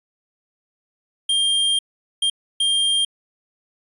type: tone bursts at uneven times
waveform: square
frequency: 3200 Hz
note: G7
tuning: 35 cents sharp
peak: -17 dBFS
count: 3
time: 1.29-1.79 / 2.22-2.3 / 2.6-3.05 s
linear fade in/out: 5 ms
effects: resampled to 32000 Hz